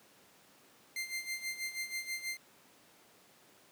sawtooth tone with tremolo, 2093 Hz, C7, in tune, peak -31 dBFS, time 0.96-2.37 s, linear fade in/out 2 ms, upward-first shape sine, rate 6.2 Hz, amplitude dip 75%, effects pink hiss -62 dBFS RMS until 3.71 s + high-pass 200 Hz 12 dB/octave

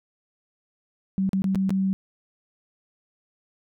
sine tone with dropouts, 191.9 Hz, G3, 37 cents flat, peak -20 dBFS, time 1.18-1.93 s, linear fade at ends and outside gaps 0 ms, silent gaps 1.292-1.332 / 1.42-1.442 / 1.548-1.556 / 1.694-1.705 s, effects none

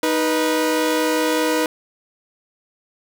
sawtooth tone pair together, 311.1 / 489.2 Hz, D#4 / B4, 0 / -16 cents, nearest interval minor sixth, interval 784 cents, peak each -16 dBFS, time 0.03-1.66 s, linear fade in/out 2 ms, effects none

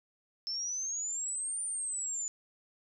sine exponential two-way sweep, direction up then down, 5280 to 9180 to 6960 Hz, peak -33 dBFS, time 0.47-2.28 s, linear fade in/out 0 ms, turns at 1.63 s, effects none

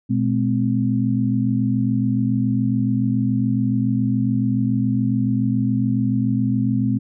sine tone cluster, 120.1 / 211.8 / 258.9 Hz, B2 / G#3 / C4, -48 / +34 / -18 cents, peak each -21 dBFS, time 0.09-6.99 s, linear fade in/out 20 ms, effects none

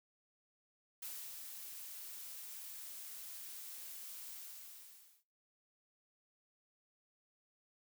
blue noise with ADSR envelope, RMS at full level -45 dBFS, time 1.02-5.24 s, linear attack 7 ms, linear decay 300 ms, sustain -4 dB, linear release 930 ms, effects noise-tail reverb RT60 0.5 s tail -26 dB re dry

